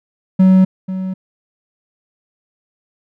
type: tone with echo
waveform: triangle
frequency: 187.8 Hz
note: F#3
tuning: 26 cents sharp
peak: -4 dBFS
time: 0.39-0.65 s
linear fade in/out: 10 ms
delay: 490 ms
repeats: 1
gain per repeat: -13 dB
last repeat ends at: 1.14 s
effects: none